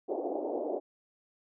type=band-pass noise; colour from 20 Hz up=pink; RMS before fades=-34 dBFS; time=0.08-0.8 s; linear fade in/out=20 ms; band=300 to 740 Hz; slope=48 dB/octave; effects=none